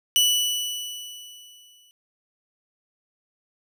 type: tone with exponential decay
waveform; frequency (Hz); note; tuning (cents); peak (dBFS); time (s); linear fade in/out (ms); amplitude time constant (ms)
sawtooth; 2960; F#7; 0; -12; 0.16-1.91; 0; 380
effects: none